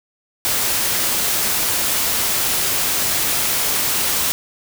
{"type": "noise", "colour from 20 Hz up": "white", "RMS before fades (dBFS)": -19, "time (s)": [0.45, 4.32], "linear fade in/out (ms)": 0, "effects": []}